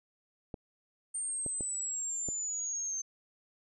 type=clicks; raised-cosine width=2 ms; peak=-26 dBFS; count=4; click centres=0.542 / 1.463 / 1.608 / 2.287 s
type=exponential sweep; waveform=sine; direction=down; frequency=8790 to 6272 Hz; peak=-33 dBFS; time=1.14-3.02 s; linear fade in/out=10 ms
effects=none